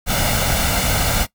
pink noise with comb filter, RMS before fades -18 dBFS, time 0.06-1.27 s, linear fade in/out 50 ms, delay 1.4 ms, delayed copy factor +0.6, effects noise-tail reverb RT60 0.1 s tail -19 dB re dry

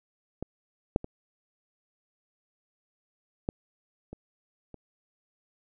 clicks, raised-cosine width 2 ms, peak -20 / -9 / -24 / -15 / -27 / -30 dBFS, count 6, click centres 0.426 / 0.961 / 1.044 / 3.489 / 4.13 / 4.743 s, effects none

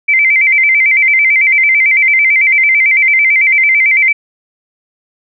sine tone with vibrato, 2193 Hz, C#7, 19 cents flat, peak -6 dBFS, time 0.08-4.13 s, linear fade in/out 10 ms, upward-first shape square, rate 9 Hz, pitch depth 92 cents each way, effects none

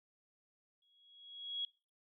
sine tone with exponential growth, 3322 Hz, G#7, in tune, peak -34 dBFS, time 0.82-1.65 s, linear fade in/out 2 ms, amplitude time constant 180 ms, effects noise-tail reverb RT60 0.4 s tail -24 dB re dry

